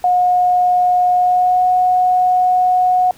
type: tone with pitch glide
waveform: sine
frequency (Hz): 722 to 731.2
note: F#5 to F#5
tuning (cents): -43 to -21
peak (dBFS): -10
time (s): 0.04-3.11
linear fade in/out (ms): 2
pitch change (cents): +22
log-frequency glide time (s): 1.15-1.64
effects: pink hiss -45 dBFS RMS until 3.17 s